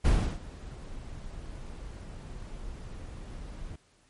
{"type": "noise with ADSR envelope", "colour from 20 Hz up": "brown", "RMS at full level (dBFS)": -21, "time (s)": [0.04, 3.76], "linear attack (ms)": 17, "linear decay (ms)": 320, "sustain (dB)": -20, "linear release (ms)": 6, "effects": ["pink hiss -65 dBFS RMS until 4.09 s", "MP3 48 kbps"]}